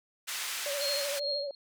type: band-pass noise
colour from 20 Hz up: pink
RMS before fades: -36 dBFS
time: 0.27-1.2 s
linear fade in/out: 20 ms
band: 1700 to 13000 Hz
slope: 12 dB/octave
type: tone with vibrato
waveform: sine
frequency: 568 Hz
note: C#5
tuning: 42 cents sharp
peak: -33 dBFS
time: 0.66-1.51 s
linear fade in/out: 2 ms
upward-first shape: sine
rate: 13 Hz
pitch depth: 50 cents each way
type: tone with tremolo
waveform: sine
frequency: 4248 Hz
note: C8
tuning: 25 cents sharp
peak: -30 dBFS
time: 0.81-1.55 s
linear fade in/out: 2 ms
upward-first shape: sine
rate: 2.5 Hz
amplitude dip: 95%
effects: none